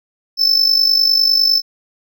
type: tone with amplitude modulation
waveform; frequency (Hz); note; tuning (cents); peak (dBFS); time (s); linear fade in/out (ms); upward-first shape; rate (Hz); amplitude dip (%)
triangle; 5274; E8; 0; -6; 0.37-1.62; 50; sine; 49.9; 70
effects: none